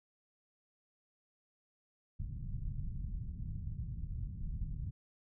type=low-pass noise; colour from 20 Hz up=pink; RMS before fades=-40 dBFS; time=2.19-4.91 s; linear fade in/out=10 ms; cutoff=150 Hz; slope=24 dB/octave; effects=none

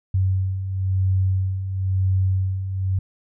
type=beating tone pair; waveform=sine; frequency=93.8 / 94.79 Hz; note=F#2 / F#2; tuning=+24 / +42 cents; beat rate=0.99 Hz; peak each=-26 / -19 dBFS; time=0.14-2.99 s; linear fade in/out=5 ms; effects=none

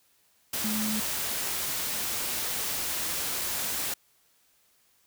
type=tone in noise; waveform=sine; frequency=215.1 Hz; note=A3; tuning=39 cents flat; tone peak=-29 dBFS; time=0.64-1 s; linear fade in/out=5 ms; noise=white; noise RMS=-31 dBFS; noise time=0.53-3.94 s; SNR=-1 dB; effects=white hiss -66 dBFS RMS until 5.06 s

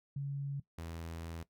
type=tone pair in turn; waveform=sine / sawtooth; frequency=140 / 82.84 Hz; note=C#3 / E2; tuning=+18 / +9 cents; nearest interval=major sixth; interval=909 cents; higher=first; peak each=-35 / -38 dBFS; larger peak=first; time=0.16-0.6 / 0.78-1.43 s; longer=second; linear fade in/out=5 ms; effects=noise-tail reverb RT60 0.1 s tail -17 dB re dry

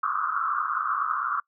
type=band-pass noise; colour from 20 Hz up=pink; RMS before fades=-27 dBFS; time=0.03-1.4 s; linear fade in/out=5 ms; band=1100 to 1400 Hz; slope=96 dB/octave; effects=noise-tail reverb RT60 0.1 s tail -24 dB re dry

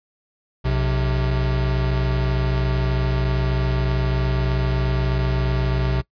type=tone pair together; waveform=square; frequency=60.61 / 128.7 Hz; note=B1 / C3; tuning=-32 / -28 cents; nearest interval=octave + minor second; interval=1304 cents; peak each=-22 dBFS; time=0.64-6.02 s; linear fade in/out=20 ms; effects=noise-tail reverb RT60 0.1 s tail -21 dB re dry + resampled to 11025 Hz

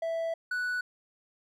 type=tone pair in turn; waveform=triangle; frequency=659.3 / 1480.1 Hz; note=E5 / F#6; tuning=0 / 0 cents; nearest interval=octave + major second; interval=1400 cents; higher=second; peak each=-27 dBFS; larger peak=neither; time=0.02-0.34 / 0.51-0.81 s; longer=first; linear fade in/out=5 ms; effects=none

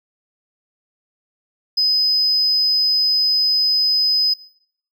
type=tone; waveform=triangle; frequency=5030 Hz; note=D#8; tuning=18 cents sharp; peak=-11 dBFS; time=1.77-4.34 s; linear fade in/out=10 ms; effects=noise-tail reverb RT60 0.6 s tail -20 dB re dry + tanh soft clip ceiling -11 dBFS

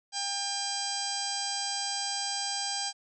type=harmonic tone; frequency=800 Hz; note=G5; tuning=35 cents sharp; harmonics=1 / 2 / 3 / 4 / 5 / 6 / 7 / 8 / 9 / 10; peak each=-37 / -43 / -46 / -40 / -43 / -35 / -39 / -41 / -47 / -39 dBFS; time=0.12-2.93 s; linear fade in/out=50 ms; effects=none

